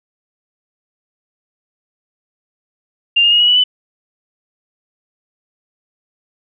sine tone with pitch steps, 2794 / 2833 / 2873 / 2913 / 2953 / 2995 Hz, F7 / F7 / F7 / F#7 / F#7 / F#7, 0 / +24 / +48 / -28 / -4 / +20 cents, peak -8 dBFS, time 3.16-3.64 s, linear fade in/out 10 ms, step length 80 ms, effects none

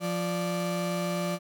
35% pulse tone pair together, 174.61 / 587.3 Hz, F3 / D5, 0 / 0 cents, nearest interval octave + major sixth, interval 2100 cents, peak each -28 / -30 dBFS, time 0-1.39 s, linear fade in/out 50 ms, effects none

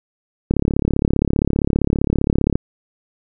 click train, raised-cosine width 3 ms, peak -3 dBFS, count 73, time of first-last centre 0.51-2.555 s, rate 35.2 Hz, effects none

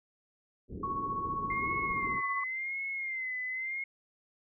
white low-pass noise, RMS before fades -42 dBFS, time 0.68-2.22 s, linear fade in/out 50 ms, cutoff 440 Hz, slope 48 dB/octave
sine tone with tremolo, 1108.7 Hz, C#6, in tune, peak -30 dBFS, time 0.83-2.44 s, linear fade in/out 5 ms, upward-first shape sine, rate 15 Hz, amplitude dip 45%
sine tone with vibrato, 2093 Hz, C7, in tune, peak -33 dBFS, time 1.5-3.84 s, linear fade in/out 5 ms, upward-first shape sine, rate 0.92 Hz, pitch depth 72 cents each way
effects none

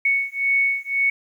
sine beating tone pair, 2217 / 2218.9 Hz, C#7 / C#7, 0 / +1 cents, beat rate 1.9 Hz, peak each -21 dBFS, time 0.05-1.1 s, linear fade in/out 5 ms, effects 9-bit

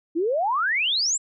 sine exponential sweep, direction up, 308.8 to 7902 Hz, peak -20 dBFS, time 0.15-1.18 s, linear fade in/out 20 ms, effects none

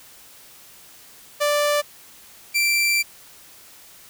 sawtooth tone pair in turn, 587.3 / 2349 Hz, D5 / D7, 0 / 0 cents, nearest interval 2 octaves, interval 2400 cents, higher second, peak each -14 dBFS, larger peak neither, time 1.4-1.82 / 2.54-3.03 s, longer second, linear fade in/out 20 ms, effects white hiss -47 dBFS RMS until 4.09 s

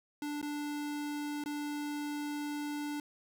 square tone with dropouts, 293.7 Hz, D4, in tune, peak -36 dBFS, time 0.22-3 s, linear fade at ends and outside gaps 2 ms, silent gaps 0.415-0.427 / 1.439-1.459 s, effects none

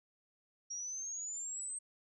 sine exponential sweep, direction up, 5640 to 8360 Hz, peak -39 dBFS, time 0.7-1.79 s, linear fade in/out 10 ms, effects none

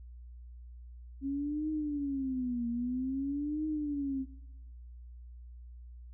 sine tone with vibrato, 270.1 Hz, C#4, 45 cents flat, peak -31 dBFS, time 1.21-4.26 s, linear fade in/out 50 ms, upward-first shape triangle, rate 0.51 Hz, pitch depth 250 cents each way, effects noise-tail reverb RT60 1.0 s tail -21 dB re dry + added 60 Hz sine -46 dBFS peak until 6.13 s

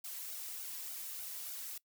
blue noise with flanger, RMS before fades -44 dBFS, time 0.04-1.78 s, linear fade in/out 5 ms, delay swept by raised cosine 1.3 to 3.1 ms, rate 3.4 Hz, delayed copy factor +1, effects noise-tail reverb RT60 0.1 s tail -21 dB re dry

